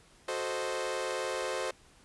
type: chord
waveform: sawtooth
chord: F# diminished seventh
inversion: none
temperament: equal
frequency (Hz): 370 / 440 / 523.3 / 622.3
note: F#4 / A4 / C5 / Eb5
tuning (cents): 0 / 0 / 0 / 0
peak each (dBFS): -35 / -35 / -31 / -36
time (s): 0.28-1.71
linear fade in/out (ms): 5
effects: pink hiss -60 dBFS RMS until 2.04 s + resampled to 24000 Hz